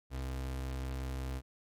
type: tone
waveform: 35% pulse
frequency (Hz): 65.41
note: C2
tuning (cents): 0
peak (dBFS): -34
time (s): 0.1-1.42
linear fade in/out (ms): 50
effects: MP3 96 kbps